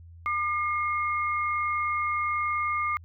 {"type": "tone pair together", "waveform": "sine", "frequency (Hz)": [1203.8, 2145], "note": ["D6", "C7"], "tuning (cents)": [42, 42], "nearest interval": "minor seventh", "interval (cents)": 1000, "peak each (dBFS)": [-26, -30], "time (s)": [0.26, 2.97], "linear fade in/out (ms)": 0, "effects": ["added 84 Hz sine -45 dBFS peak until 3.04 s"]}